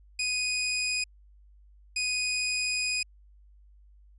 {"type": "tone bursts at uneven times", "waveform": "20% pulse", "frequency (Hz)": 2489, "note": "D#7", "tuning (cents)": 0, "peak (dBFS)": -22, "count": 2, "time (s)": [[0.19, 1.04], [1.96, 3.03]], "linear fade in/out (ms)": 5, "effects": ["added 50 Hz sine -53 dBFS peak until 4.18 s", "resampled to 24000 Hz"]}